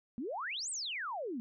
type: exponential two-way sweep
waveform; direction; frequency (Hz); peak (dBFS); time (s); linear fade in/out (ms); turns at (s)
sine; up then down; 218.6 to 8870 to 218.6; -36; 0.18-1.4; 0; 0.7
effects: none